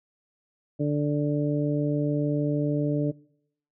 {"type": "harmonic tone", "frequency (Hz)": 146.83, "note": "D3", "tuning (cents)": 0, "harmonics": [1, 2, 3, 4], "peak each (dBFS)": [-26, -26, -32, -32], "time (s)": [0.79, 3.12], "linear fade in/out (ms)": 20, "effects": ["noise-tail reverb RT60 0.7 s tail -23 dB re dry"]}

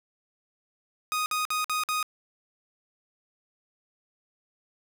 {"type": "tone bursts", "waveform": "sawtooth", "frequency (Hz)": 1244.5, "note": "D#6", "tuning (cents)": 0, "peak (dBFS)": -22, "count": 5, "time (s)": [1.12, 2.028], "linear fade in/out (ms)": 0, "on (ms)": 140, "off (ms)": 52, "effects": []}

